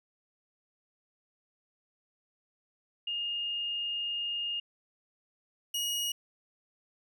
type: tone pair in turn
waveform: sine / sawtooth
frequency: 2836 / 2886 Hz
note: F7 / F#7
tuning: +26 / -44 cents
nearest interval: unison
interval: 30 cents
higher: second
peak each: -31 / -27 dBFS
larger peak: second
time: 3.07-4.6 / 5.74-6.12 s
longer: first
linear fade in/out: 5 ms
effects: none